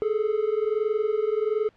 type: tone pair together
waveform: triangle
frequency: 418.7 / 440 Hz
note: G#4 / A4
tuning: +14 / 0 cents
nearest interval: minor second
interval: 86 cents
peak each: -23 dBFS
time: 0.02-1.69 s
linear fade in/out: 0 ms
effects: pink hiss -61 dBFS RMS until 1.76 s + low-pass 3000 Hz 12 dB/octave